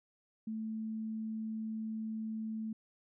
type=tone; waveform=sine; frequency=220 Hz; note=A3; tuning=in tune; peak=-36 dBFS; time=0.47-2.73 s; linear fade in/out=5 ms; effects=none